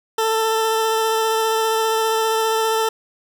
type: tone with vibrato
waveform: 20% pulse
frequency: 444 Hz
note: A4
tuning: 16 cents sharp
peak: -12 dBFS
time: 0.18-2.89 s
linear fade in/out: 5 ms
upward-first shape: sine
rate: 15 Hz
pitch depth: 12 cents each way
effects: none